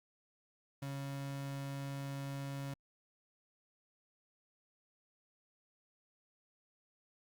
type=tone; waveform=35% pulse; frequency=138.59 Hz; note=C#3; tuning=in tune; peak=-38 dBFS; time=0.82-2.74 s; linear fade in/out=5 ms; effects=Opus 48 kbps